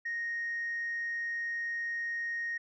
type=tone; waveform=sine; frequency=1864.7 Hz; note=A#6; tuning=in tune; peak=-31 dBFS; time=0.05-2.58 s; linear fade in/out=10 ms; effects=tanh soft clip ceiling -29 dBFS